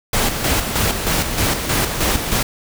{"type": "noise with tremolo", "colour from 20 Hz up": "pink", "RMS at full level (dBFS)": -17, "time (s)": [0.13, 2.43], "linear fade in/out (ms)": 5, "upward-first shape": "square", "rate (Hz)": 3.2, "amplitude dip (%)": 50, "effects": []}